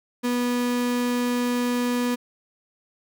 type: tone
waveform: 35% pulse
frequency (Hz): 244.5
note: B3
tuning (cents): -17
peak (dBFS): -20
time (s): 0.23-2.16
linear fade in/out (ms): 20
effects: none